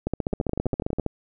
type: two click trains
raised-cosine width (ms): 2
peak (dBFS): -11 / -15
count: 16 / 9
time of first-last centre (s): 0.07-1.063 / 0.33-0.986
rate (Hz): 15.1 / 12.2
effects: none